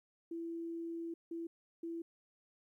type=tone bursts at uneven times; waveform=sine; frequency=333.9 Hz; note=E4; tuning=22 cents sharp; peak=-39 dBFS; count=3; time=0.31-1.14 / 1.31-1.47 / 1.83-2.02 s; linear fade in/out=5 ms; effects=13-bit

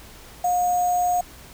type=tone with sample-and-hold; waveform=sine; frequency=715 Hz; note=F5; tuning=41 cents sharp; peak=-18 dBFS; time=0.44-1.21 s; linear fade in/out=5 ms; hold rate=7350 Hz; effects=added 60 Hz sine -49 dBFS peak until 1.53 s + pink hiss -45 dBFS RMS until 1.53 s

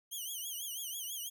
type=tone with vibrato; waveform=5% pulse; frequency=3117 Hz; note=G7; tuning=11 cents flat; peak=-31 dBFS; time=0.11-1.3 s; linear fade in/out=20 ms; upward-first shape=triangle; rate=6.1 Hz; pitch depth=150 cents each way; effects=none

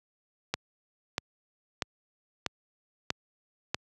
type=click train; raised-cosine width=0.2 ms; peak=-10 dBFS; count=6; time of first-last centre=0.54-3.745 s; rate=1.56 Hz; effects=high-pass 80 Hz 12 dB/octave

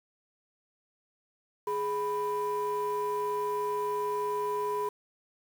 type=ring-modulated tone; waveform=triangle; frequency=286.3 Hz; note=D4; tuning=44 cents flat; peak=-22 dBFS; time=1.67-4.89 s; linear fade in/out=5 ms; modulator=703 Hz; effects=tanh soft clip ceiling -23 dBFS + 8-bit

